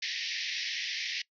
pink band-pass noise, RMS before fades -35 dBFS, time 0.02-1.22 s, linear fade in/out 5 ms, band 1800 to 5800 Hz, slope 96 dB/octave, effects noise-tail reverb RT60 0.1 s tail -21 dB re dry

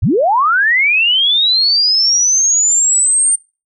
sine linear sweep, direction up, 58.8 to 8870 Hz, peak -9 dBFS, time 0.02-3.36 s, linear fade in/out 10 ms, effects noise-tail reverb RT60 0.3 s tail -24 dB re dry

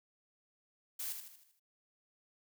blue noise with echo, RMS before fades -40 dBFS, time 0.99-1.13 s, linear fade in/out 10 ms, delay 78 ms, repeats 6, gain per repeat -6 dB, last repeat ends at 1.598 s, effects none

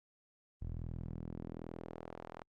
sawtooth tone with band-pass filter sweep, 41.2 Hz, E1, in tune, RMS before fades -45 dBFS, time 0.61-2.44 s, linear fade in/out 10 ms, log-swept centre 83 to 930 Hz, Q 0.99, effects Opus 32 kbps

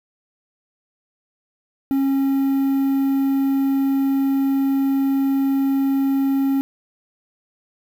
triangle tone with quantisation, 272.4 Hz, C#4, 30 cents flat, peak -14 dBFS, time 1.91-6.61 s, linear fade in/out 0 ms, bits 7, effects none

